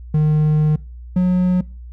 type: tone pair in turn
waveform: triangle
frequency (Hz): 152.7 / 181.59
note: D#3 / F#3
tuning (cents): -32 / -32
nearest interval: minor third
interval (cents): 300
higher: second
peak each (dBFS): -10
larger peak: neither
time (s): 0.14-0.76 / 1.16-1.61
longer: first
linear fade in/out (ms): 5
effects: noise-tail reverb RT60 0.4 s tail -24 dB re dry + added 60 Hz sine -32 dBFS peak until 1.92 s